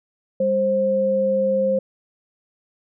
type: tone pair together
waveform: sine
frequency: 200.2 / 528.5 Hz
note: G3 / C5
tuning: +37 / +17 cents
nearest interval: octave + perfect fourth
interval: 1680 cents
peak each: -25 / -17 dBFS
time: 0.4-1.79 s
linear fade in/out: 5 ms
effects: none